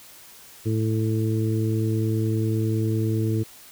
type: harmonic tone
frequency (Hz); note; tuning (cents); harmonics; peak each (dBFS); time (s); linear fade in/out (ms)
110; A2; 0; 1 / 2 / 3 / 4; -22 / -30 / -27 / -32; 0.65-3.44; 20
effects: white hiss -47 dBFS RMS until 3.71 s